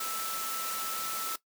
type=tone in noise; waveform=sine; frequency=1318.5 Hz; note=E6; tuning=in tune; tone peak=-36 dBFS; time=0-1.36 s; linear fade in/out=5 ms; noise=white; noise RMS=-36 dBFS; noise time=0-1.36 s; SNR=-3 dB; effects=noise-tail reverb RT60 0.1 s tail -17 dB re dry + high-pass 200 Hz 12 dB/octave